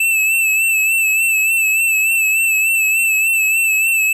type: tone with vibrato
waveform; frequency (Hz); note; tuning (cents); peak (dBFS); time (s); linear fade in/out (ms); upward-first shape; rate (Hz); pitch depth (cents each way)
square; 2637; E7; 0; -13; 0-4.13; 5; sine; 3.4; 42
effects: none